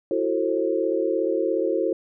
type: chord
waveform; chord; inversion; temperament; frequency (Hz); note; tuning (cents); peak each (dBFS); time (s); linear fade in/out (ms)
sine; F# half-diminished seventh; third; just; 333 / 370 / 444 / 532.8; E4 / F#4 / A4 / C5; +18 / 0 / +16 / +31; -26; 0.11-1.93; 2
effects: none